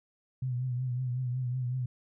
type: tone with vibrato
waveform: sine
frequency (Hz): 125.9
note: B2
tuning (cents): +34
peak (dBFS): -29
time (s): 0.42-1.86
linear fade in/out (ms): 5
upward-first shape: triangle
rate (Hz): 5.4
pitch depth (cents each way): 68
effects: none